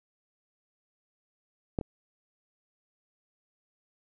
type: clicks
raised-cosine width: 2 ms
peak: -15 / -22 dBFS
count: 2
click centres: 1.788 / 1.812 s
effects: none